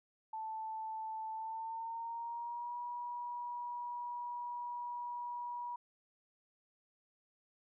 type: tone with pitch glide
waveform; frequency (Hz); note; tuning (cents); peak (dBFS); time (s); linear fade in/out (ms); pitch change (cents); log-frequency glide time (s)
sine; 880 to 965.2; A5 to B5; 0 to -40; -39; 0.33-5.76; 5; +160; 1.32-2.76
effects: none